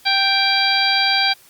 harmonic tone with a mistuned harmonic, 784 Hz, G5, in tune, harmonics 1 / 2 / 3 / 4 / 5 / 6, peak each -21 / -22 / -21 / -23 / -22 / -20 dBFS, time 0.05-1.34 s, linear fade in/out 20 ms, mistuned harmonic 4, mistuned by +60 cents, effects white hiss -49 dBFS RMS until 1.49 s + Opus 48 kbps

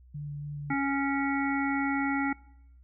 sine tone with vibrato, 145.9 Hz, D3, 11 cents flat, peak -34 dBFS, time 0.14-0.74 s, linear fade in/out 10 ms, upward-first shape square, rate 3.6 Hz, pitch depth 10 cents each way
harmonic tone, 277.2 Hz, C#4, in tune, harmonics 1 / 3 / 5 / 7 / 8, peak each -28 / -33 / -35 / -36 / -37 dBFS, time 0.7-2.33 s, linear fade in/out 5 ms
effects noise-tail reverb RT60 0.8 s tail -23 dB re dry + added 62 Hz sine -52 dBFS peak until 2.83 s

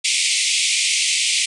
pink band-pass noise, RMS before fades -19 dBFS, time 0.04-1.46 s, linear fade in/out 10 ms, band 2100 to 9600 Hz, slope 96 dB/octave, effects none

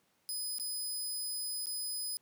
10% pulse tone with dropouts, 5010 Hz, D#8, 11 cents sharp, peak -30 dBFS, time 0.29-2.17 s, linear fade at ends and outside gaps 0 ms, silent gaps 0.584-0.598 / 1.658-1.669 s, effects pink hiss -73 dBFS RMS until 2.21 s + high-pass 150 Hz 12 dB/octave

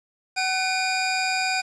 25% pulse tone pair together, 753.8 / 2428 Hz, F#5 / D#7, +32 / -43 cents, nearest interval octave + minor sixth, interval 2025 cents, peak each -21 dBFS, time 0.36-1.62 s, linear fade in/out 20 ms, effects resampled to 22050 Hz + 8-bit

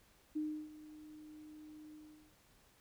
sine tone with ADSR envelope, 305.8 Hz, D#4, 30 cents flat, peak -34 dBFS, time 0.35-2.35 s, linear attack 16 ms, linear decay 320 ms, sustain -17 dB, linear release 410 ms, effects pink hiss -68 dBFS RMS until 2.8 s

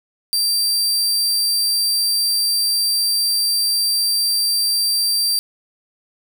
sawtooth tone, 4699 Hz, D8, in tune, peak -13 dBFS, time 0.33-5.39 s, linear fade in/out 0 ms, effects 7-bit

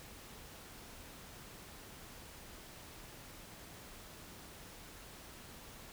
silence, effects pink hiss -53 dBFS RMS until 5.92 s

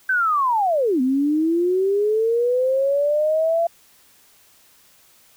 sine linear two-way sweep, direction down then up, 1562 to 250.4 to 681 Hz, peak -16 dBFS, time 0.09-3.67 s, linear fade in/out 5 ms, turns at 1.01 s, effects white hiss -54 dBFS RMS until 5.36 s

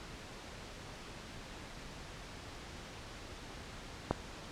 click, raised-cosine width 1 ms, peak -15 dBFS, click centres 4.11 s, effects pink hiss -48 dBFS RMS until 4.51 s + low-pass 6000 Hz 12 dB/octave

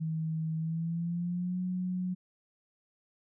sine tone with pitch glide, 159.7 to 182.39 Hz, D#3 to F#3, +45 to -25 cents, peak -30 dBFS, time 0-2.15 s, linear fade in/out 20 ms, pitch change +230 cents, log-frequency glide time 0.57-1.59 s, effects none

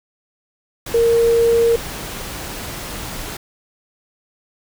sine tone in noise, 464.1 Hz, A#4, 8 cents flat, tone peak -11 dBFS, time 0.94-1.76 s, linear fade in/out 5 ms, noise pink, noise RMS -29 dBFS, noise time 0.86-3.37 s, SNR +15 dB, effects none

